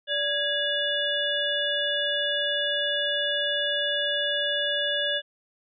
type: harmonic tone with a mistuned harmonic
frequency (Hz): 581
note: D5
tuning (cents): -19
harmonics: 1 / 3 / 5 / 6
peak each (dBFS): -30 / -29 / -30 / -28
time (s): 0.07-5.22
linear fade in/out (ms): 50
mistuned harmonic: 3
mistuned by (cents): -90
effects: none

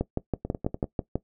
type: two click trains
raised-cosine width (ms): 2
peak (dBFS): -12 / -18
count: 8 / 5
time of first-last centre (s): 0.01-1.156 / 0.45-0.842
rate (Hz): 6.11 / 10.2
effects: noise-tail reverb RT60 0.1 s tail -18 dB re dry

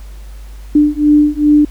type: beating tone pair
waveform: sine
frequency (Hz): 295.8 / 298.3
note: D4 / D4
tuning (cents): +13 / +27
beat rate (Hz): 2.5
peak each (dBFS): -10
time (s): 0.75-1.65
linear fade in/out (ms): 5
effects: added 50 Hz sine -28 dBFS peak until 1.7 s + pink hiss -45 dBFS RMS until 1.7 s

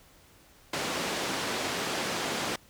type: band-pass noise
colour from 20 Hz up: pink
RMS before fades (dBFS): -32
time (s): 0.73-2.56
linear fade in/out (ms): 5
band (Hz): 240 to 6700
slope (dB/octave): 12
effects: pink hiss -58 dBFS RMS until 2.69 s

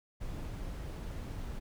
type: noise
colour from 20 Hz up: brown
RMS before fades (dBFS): -40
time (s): 0.2-1.6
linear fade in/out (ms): 20
effects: none

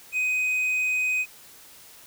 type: tone with hard clipping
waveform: triangle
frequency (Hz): 2507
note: D#7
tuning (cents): +12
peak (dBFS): -23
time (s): 0.12-1.26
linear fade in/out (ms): 50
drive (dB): 6
effects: white hiss -49 dBFS RMS until 2.06 s

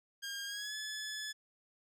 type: tone with pitch glide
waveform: 15% pulse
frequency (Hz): 1613 to 1718.8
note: G6 to A6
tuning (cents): +49 to -41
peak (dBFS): -33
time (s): 0.22-1.33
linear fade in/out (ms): 20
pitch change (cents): +110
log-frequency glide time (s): 0.46-0.75
effects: resampled to 32000 Hz

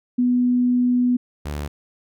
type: tone pair in turn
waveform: sine / sawtooth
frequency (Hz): 246.9 / 73.4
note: B3 / D2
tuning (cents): 0 / 0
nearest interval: octave + major sixth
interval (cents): 2100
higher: first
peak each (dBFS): -15 / -22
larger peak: first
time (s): 0.18-1.17 / 1.45-1.68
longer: first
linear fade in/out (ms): 10
effects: none

